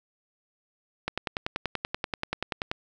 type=click train; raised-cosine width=0.3 ms; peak=-12 dBFS; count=18; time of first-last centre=1.08-2.715 s; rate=10.4 Hz; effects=none